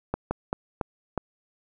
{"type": "slowing click train", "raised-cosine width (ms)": 1, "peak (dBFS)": -12, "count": 5, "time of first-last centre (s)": [0.14, 1.177], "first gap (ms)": 170, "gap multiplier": 1.29, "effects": []}